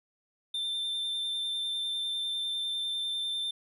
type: tone with vibrato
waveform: triangle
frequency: 3570 Hz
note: A7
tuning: 24 cents sharp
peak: -29 dBFS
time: 0.54-3.51 s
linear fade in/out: 5 ms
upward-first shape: triangle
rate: 10 Hz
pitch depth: 17 cents each way
effects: none